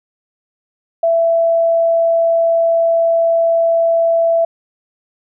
sine tone, 666 Hz, E5, 18 cents sharp, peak -10 dBFS, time 1.03-4.45 s, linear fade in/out 5 ms, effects none

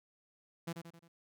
sawtooth tone with echo, 168 Hz, E3, 33 cents sharp, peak -33 dBFS, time 0.67-0.73 s, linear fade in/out 10 ms, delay 88 ms, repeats 4, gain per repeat -6 dB, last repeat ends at 1.082 s, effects none

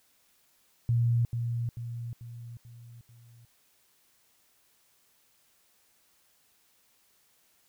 sine tone with echo, 118.1 Hz, A#2, 23 cents sharp, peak -22 dBFS, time 0.89-1.25 s, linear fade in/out 0 ms, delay 440 ms, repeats 5, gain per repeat -6 dB, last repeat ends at 3.45 s, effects white hiss -67 dBFS RMS until 7.68 s

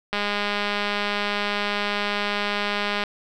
click train, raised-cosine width 0.3 ms, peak -9 dBFS, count 597, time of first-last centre 0.13-3.037 s, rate 205 Hz, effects none

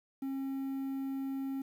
triangle tone with quantisation, 270 Hz, C#4, 45 cents flat, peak -32 dBFS, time 0.22-1.62 s, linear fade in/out 5 ms, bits 10, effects none

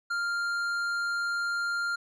sine tone with tanh clipping, 1396.9 Hz, F6, in tune, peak -29 dBFS, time 0.1-1.96 s, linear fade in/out 10 ms, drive 10 dB, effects none

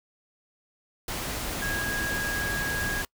sine tone in noise, 1643 Hz, G#6, 19 cents flat, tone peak -29 dBFS, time 1.62-3.02 s, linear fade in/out 2 ms, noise pink, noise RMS -32 dBFS, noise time 1.08-3.05 s, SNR 0 dB, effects noise-tail reverb RT60 0.1 s tail -25 dB re dry

